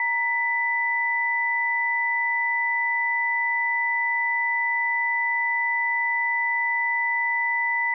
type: tone pair together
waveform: sine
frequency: 935 / 1989.2 Hz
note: A#5 / B6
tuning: +5 / +12 cents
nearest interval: octave + minor second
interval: 1307 cents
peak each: -27 / -22 dBFS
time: 0-7.94 s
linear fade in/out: 2 ms
effects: none